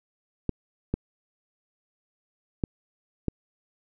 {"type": "clicks", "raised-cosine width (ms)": 3, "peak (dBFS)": -12, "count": 4, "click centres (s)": [0.493, 0.94, 2.638, 3.283], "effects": []}